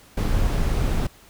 brown noise, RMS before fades -21 dBFS, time 0.17-1.07 s, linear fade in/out 5 ms, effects pink hiss -51 dBFS RMS until 1.29 s

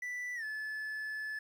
triangle tone with pitch glide, 1975.5 to 1729.7 Hz, B6 to A6, 0 to -30 cents, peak -35 dBFS, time 0.02-1.39 s, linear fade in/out 5 ms, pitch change -230 cents, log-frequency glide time 0.35-0.44 s, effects 11-bit

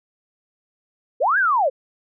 sine linear two-way sweep, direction up then down, 420 to 1667 to 482.9 Hz, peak -15 dBFS, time 1.2-1.7 s, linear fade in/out 20 ms, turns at 1.38 s, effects none

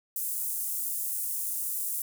pink high-pass noise, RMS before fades -32 dBFS, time 0.16-2.02 s, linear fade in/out 2 ms, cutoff 9200 Hz, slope 24 dB/octave, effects none

